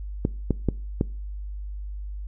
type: clicks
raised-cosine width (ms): 3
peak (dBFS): -8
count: 4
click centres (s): 0.251 / 0.507 / 0.687 / 1.011
effects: noise-tail reverb RT60 0.4 s tail -23 dB re dry + added 50 Hz sine -31 dBFS peak until 2.27 s